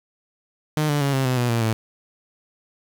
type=tone with pitch steps; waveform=sawtooth; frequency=152.8 / 146.07 / 139.63 / 133.48 / 127.6 / 121.98 / 116.61 / 111.47 Hz; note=D#3 / D3 / C#3 / C3 / C3 / B2 / A#2 / A2; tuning=-31 / -9 / +13 / +35 / -43 / -21 / +1 / +23 cents; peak=-15 dBFS; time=0.77-1.73 s; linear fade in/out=0 ms; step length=120 ms; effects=7-bit

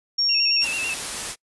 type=tone; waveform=sine; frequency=5540 Hz; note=F8; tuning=15 cents flat; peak=-18 dBFS; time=0.18-0.65 s; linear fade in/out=10 ms
type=tone with vibrato; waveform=sine; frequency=2687 Hz; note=E7; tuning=33 cents sharp; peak=-24 dBFS; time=0.29-0.94 s; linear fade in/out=2 ms; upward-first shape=square; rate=9.1 Hz; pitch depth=43 cents each way
type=noise; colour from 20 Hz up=white; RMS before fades=-29 dBFS; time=0.6-1.36 s; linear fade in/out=50 ms
effects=noise-tail reverb RT60 0.1 s tail -25 dB re dry + resampled to 24000 Hz

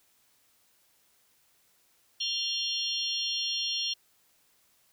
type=tone cluster; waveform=sine; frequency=2813 / 3153 / 3445 / 4275 / 5580 Hz; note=F7 / G7 / A7 / C8 / F8; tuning=+12 / +9 / -37 / +36 / -2 cents; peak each=-37 / -34 / -37 / -34 / -35 dBFS; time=2.2-3.94 s; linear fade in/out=10 ms; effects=white hiss -67 dBFS RMS until 4.92 s

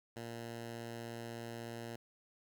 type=tone; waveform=10% pulse; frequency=116.54 Hz; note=A#2; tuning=in tune; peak=-35 dBFS; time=0.16-1.96 s; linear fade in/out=5 ms; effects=12-bit

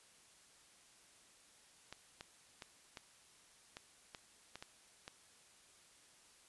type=clicks; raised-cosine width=0.2 ms; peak=-30 dBFS; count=9; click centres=1.926 / 2.209 / 2.622 / 2.972 / 3.769 / 4.148 / 4.556 / 4.625 / 5.079 s; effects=white hiss -65 dBFS RMS until 6.48 s + resampled to 24000 Hz

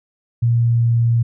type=tone with pitch glide; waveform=sine; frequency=117.8 to 116.99 Hz; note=A#2 to A#2; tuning=+19 to +7 cents; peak=-12 dBFS; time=0.42-1.23 s; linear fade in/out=10 ms; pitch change=-12 cents; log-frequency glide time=0.52-0.94 s; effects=none

